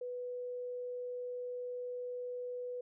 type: tone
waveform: sine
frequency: 493.9 Hz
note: B4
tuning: in tune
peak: -38 dBFS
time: 0.01-2.81 s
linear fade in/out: 5 ms
effects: none